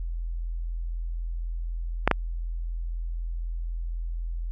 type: clicks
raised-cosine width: 0.5 ms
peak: -3 dBFS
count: 2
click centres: 2.076 / 2.113 s
effects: added 42 Hz sine -28 dBFS peak until 4.51 s